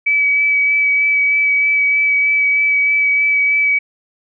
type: tone with vibrato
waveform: sine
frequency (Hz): 2287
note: D7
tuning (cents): -47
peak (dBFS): -11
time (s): 0.06-3.79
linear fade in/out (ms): 10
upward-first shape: sine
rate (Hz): 3.2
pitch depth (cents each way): 12
effects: none